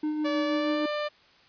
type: tone with tremolo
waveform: triangle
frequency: 304.7 Hz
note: D#4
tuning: 36 cents flat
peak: -23 dBFS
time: 0.03-0.86 s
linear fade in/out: 5 ms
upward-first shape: sine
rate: 6.3 Hz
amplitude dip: 35%
type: tone with pitch glide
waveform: sawtooth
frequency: 577 to 595.6 Hz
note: D5 to D5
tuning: -31 to +24 cents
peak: -24 dBFS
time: 0.24-1.09 s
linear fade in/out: 20 ms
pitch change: +55 cents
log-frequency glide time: 0.43-0.89 s
effects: white hiss -58 dBFS RMS until 1.48 s + resampled to 11025 Hz